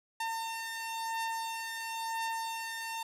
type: beating tone pair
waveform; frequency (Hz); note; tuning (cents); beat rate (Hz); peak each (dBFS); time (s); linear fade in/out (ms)
sawtooth; 905 / 905.98; A5 / A#5; +48 / -50; 0.98; -37 / -32; 0.2-3.03; 5
effects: resampled to 32000 Hz + 10-bit